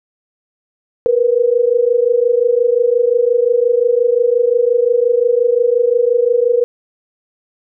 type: tone pair together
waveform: sine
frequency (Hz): 468.2 / 493.9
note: A#4 / B4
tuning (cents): +8 / 0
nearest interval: minor second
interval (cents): 92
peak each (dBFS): -13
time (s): 1.06-6.64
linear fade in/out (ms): 0
effects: none